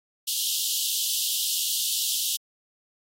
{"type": "high-pass noise", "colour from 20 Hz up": "pink", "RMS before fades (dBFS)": -27, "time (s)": [0.27, 2.37], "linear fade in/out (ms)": 10, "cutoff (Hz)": 2900, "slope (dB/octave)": 96, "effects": ["AAC 48 kbps"]}